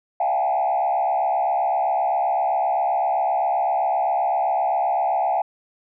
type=tone with frequency modulation; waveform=sine; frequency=760 Hz; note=F#5; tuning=46 cents sharp; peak=-17 dBFS; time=0.2-5.42 s; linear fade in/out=5 ms; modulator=67.7 Hz; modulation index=1.4; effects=tanh soft clip ceiling -14 dBFS